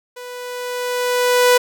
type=tone with level ramp; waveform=sawtooth; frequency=493.9 Hz; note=B4; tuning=in tune; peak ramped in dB=-28 to -5 dBFS; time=0.16-1.58 s; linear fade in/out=10 ms; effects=none